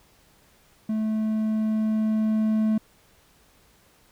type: tone with level ramp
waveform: triangle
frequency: 217.5 Hz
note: A3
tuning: 20 cents flat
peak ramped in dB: -21 to -17 dBFS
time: 0.89-2.78 s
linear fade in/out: 5 ms
effects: pink hiss -59 dBFS RMS until 4.11 s